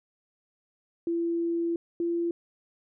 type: tone pair in turn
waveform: sine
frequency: 337.6 / 340.7 Hz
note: E4 / F4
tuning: +41 / -43 cents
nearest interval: unison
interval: 16 cents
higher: second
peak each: -25 dBFS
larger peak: neither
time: 1.07-1.76 / 2-2.31 s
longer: first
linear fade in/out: 2 ms
effects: none